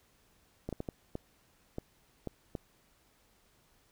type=clicks; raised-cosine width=2 ms; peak=-23 dBFS; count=8; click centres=0.69 / 0.727 / 0.804 / 0.888 / 1.154 / 1.784 / 2.273 / 2.552 s; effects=pink hiss -68 dBFS RMS until 3.91 s